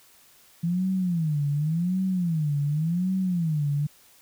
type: tone with vibrato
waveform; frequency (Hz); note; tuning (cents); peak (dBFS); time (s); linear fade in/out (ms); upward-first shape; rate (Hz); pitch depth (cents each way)
sine; 164.81; E3; 0; -22; 0.63-3.87; 10; sine; 0.89; 240
effects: white hiss -56 dBFS RMS until 4.21 s